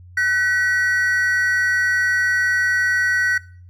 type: tone pair together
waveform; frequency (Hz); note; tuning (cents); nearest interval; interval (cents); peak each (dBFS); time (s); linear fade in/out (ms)
triangle; 1505 / 1924.7; F#6 / B6; +29 / -45; major third; 426; -17 / -17; 0.17-3.38; 5
effects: noise-tail reverb RT60 0.5 s tail -22 dB re dry + added 89 Hz sine -40 dBFS peak until 3.69 s